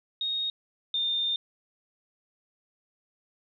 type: tone pair in turn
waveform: sine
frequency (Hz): 3729 / 3619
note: A#7 / A7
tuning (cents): 0 / +48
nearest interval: minor second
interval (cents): 52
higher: first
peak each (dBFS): -27 / -25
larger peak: second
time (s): 0.21-0.5 / 0.94-1.36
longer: second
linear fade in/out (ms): 2
effects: none